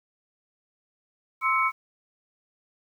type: tone cluster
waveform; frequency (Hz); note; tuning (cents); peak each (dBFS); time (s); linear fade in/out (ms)
sine; 1050 / 1308 / 2238; C6 / E6 / C#7; +6 / -14 / +16; -25; 1.41-1.72; 50
effects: 9-bit